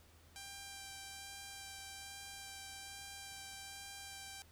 5% pulse tone with vibrato, 789 Hz, G5, 11 cents sharp, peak -36 dBFS, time 0.36-4.42 s, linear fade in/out 0 ms, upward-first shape sine, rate 1.2 Hz, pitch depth 10 cents each way, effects added 81 Hz sine -64 dBFS peak until 4.51 s + pink hiss -66 dBFS RMS until 4.51 s

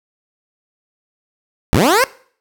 15% pulse linear sweep, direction up, 51.91 to 554.4 Hz, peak -4 dBFS, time 1.73-2.04 s, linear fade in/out 0 ms, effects noise-tail reverb RT60 0.5 s tail -21 dB re dry

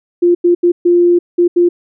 sine tone bursts at uneven times, 349.2 Hz, F4, in tune, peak -6 dBFS, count 6, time 0.22-0.35 / 0.44-0.55 / 0.63-0.72 / 0.85-1.19 / 1.38-1.48 / 1.56-1.69 s, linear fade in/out 10 ms, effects none

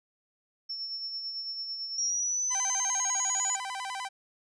sine tone with tremolo, 5400 Hz, E8, 41 cents sharp, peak -32 dBFS, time 0.69-2.11 s, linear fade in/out 10 ms, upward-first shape sine, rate 9 Hz, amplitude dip 40%
sine linear sweep, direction up, 5650 to 6930 Hz, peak -27 dBFS, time 1.98-3.56 s, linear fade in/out 2 ms
sawtooth tone with vibrato, 885 Hz, A5, 10 cents sharp, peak -30 dBFS, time 2.5-4.09 s, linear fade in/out 20 ms, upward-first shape square, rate 10 Hz, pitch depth 220 cents each way
effects resampled to 22050 Hz

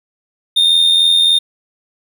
triangle tone with amplitude modulation, 3649 Hz, A#7, 38 cents flat, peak -5 dBFS, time 0.56-1.39 s, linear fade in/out 10 ms, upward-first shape sine, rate 83.4 Hz, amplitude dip 45%, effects none

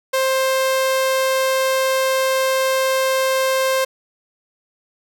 sawtooth tone, 527 Hz, C5, 12 cents sharp, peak -12 dBFS, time 0.13-3.85 s, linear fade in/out 10 ms, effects none

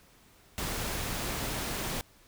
pink noise, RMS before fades -34 dBFS, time 0.58-2.01 s, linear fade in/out 0 ms, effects pink hiss -60 dBFS RMS until 2.27 s

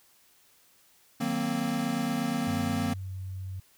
square chord, C half-diminished seventh, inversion first, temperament equal with one note detuned, 153.69 / 185 / 233.1 / 261.6 Hz, Eb3 / Gb3 / Bb3 / C4, -21 / 0 / 0 / 0 cents, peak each -37 / -37 / -31 / -33 dBFS, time 1.2-2.94 s, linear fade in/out 10 ms
sine tone with pitch glide, 97.2 to 94.32 Hz, G2 to F#2, -14 to +34 cents, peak -34 dBFS, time 2.47-3.6 s, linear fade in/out 5 ms, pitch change -52 cents, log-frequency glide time 2.7-3.11 s
effects white hiss -62 dBFS RMS until 3.77 s

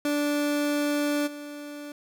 30% pulse tone with level steps, 292.2 Hz, D4, 9 cents flat, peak -21 / -34 dBFS, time 0.05-1.92 s, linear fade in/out 2 ms, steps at 1.26 s, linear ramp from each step 20 ms, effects none

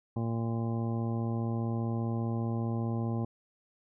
harmonic tone, 115.1 Hz, A#2, 22 cents flat, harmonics 1 / 2 / 3 / 4 / 5 / 6 / 7 / 9, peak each -31 / -34 / -40 / -45 / -46 / -49 / -45 / -49 dBFS, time 0.16-3.25 s, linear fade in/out 5 ms, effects none

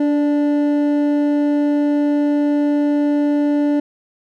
triangle tone pair together, 290.9 / 589 Hz, D4 / D5, -16 / +5 cents, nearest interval octave, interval 1221 cents, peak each -12 / -22 dBFS, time 0-3.8 s, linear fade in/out 5 ms, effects none

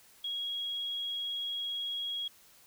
sine tone, 3306 Hz, G#7, 9 cents flat, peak -33 dBFS, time 0.24-2.28 s, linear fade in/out 5 ms, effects white hiss -60 dBFS RMS until 2.66 s

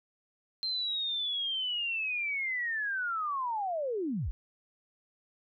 sine linear sweep, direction down, 4159 to 34.23 Hz, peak -30 dBFS, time 0.63-4.31 s, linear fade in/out 0 ms, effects none

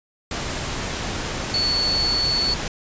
sine tone in noise, 4435 Hz, C#8, in tune, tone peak -19 dBFS, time 1.54-2.54 s, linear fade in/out 2 ms, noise pink, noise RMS -27 dBFS, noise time 0.31-2.68 s, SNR +5 dB, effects resampled to 16000 Hz

